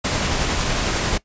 pink noise with tremolo, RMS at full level -20 dBFS, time 0.04-1.18 s, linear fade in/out 10 ms, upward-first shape triangle, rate 11 Hz, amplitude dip 25%, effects noise-tail reverb RT60 0.1 s tail -19 dB re dry + resampled to 16000 Hz

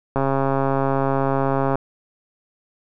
click train, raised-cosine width 1 ms, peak -7 dBFS, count 218, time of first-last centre 0.16-1.756 s, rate 136 Hz, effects none

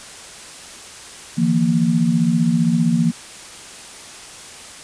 sine chord, Eb suspended second, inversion none, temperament equal with one note detuned, 155.56 / 170.82 / 233.1 Hz, Eb3 / F3 / Bb3, 0 / -38 / 0 cents, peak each -22 / -17 / -17 dBFS, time 1.37-3.12 s, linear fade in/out 20 ms, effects white hiss -37 dBFS RMS until 4.83 s + resampled to 22050 Hz

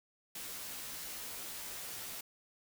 white noise with comb filter, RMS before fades -44 dBFS, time 0.35-2.21 s, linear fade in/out 5 ms, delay 14 ms, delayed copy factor -0.95, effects none

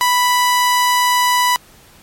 sawtooth tone, 987.8 Hz, B5, in tune, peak -8 dBFS, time 0.01-1.56 s, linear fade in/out 0 ms, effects pink hiss -46 dBFS RMS until 2.02 s + MP3 64 kbps

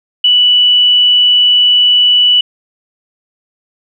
sine tone, 2960 Hz, F#7, in tune, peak -5 dBFS, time 0.24-2.41 s, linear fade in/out 5 ms, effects none

